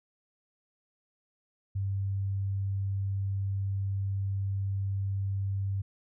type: tone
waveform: sine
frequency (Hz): 98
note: G2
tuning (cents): 0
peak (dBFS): -28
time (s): 1.75-5.82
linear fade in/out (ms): 10
effects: none